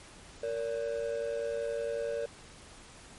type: ring-modulated tone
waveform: triangle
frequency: 518 Hz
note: C5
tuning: 17 cents flat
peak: -26 dBFS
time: 0.43-2.26 s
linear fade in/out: 5 ms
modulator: 55.3 Hz
effects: pink hiss -52 dBFS RMS until 3.18 s + MP3 48 kbps